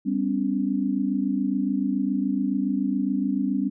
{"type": "tone cluster", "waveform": "sine", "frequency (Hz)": [198.1, 256.1, 283.2], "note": ["G3", "C4", "C#4"], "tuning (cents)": [18, -37, 37], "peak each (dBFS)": -26, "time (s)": [0.05, 3.7], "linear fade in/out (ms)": 20, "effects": []}